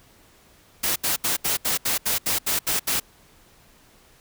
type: noise bursts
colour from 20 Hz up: white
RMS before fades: -23 dBFS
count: 11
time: 0.83-3 s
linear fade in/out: 10 ms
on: 130 ms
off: 74 ms
effects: pink hiss -55 dBFS RMS until 4.2 s